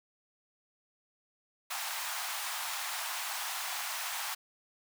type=high-pass noise; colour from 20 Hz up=pink; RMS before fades=-37 dBFS; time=1.7-4.35 s; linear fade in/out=10 ms; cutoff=730 Hz; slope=48 dB/octave; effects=none